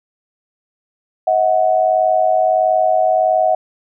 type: tone pair together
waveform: sine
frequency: 637.5 / 739 Hz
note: D#5 / F#5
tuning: +42 / -2 cents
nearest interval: minor third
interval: 256 cents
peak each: -14 dBFS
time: 1.27-3.55 s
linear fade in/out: 5 ms
effects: none